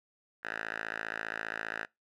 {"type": "tone with band-pass filter", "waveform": "5% pulse", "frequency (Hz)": 55, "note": "A1", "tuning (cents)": 0, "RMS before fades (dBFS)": -38, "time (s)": [0.43, 1.86], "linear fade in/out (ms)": 20, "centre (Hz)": 1600, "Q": 3.1, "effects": ["noise-tail reverb RT60 0.2 s tail -24 dB re dry"]}